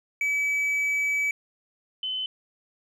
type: tone pair in turn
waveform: triangle / sine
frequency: 2290 / 3040 Hz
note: D7 / F#7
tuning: -44 / +46 cents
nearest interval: perfect fourth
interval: 490 cents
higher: second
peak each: -21 / -27 dBFS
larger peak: first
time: 0.21-1.31 / 2.03-2.26 s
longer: first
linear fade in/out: 2 ms
effects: none